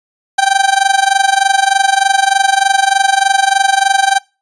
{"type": "tone with amplitude modulation", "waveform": "30% pulse", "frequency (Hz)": 783, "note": "G5", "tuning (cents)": -2, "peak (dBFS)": -3, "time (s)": [0.38, 4.19], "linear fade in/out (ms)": 10, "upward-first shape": "sine", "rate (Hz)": 23.3, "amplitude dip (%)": 85, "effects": ["noise-tail reverb RT60 0.3 s tail -25 dB re dry", "resampled to 24000 Hz"]}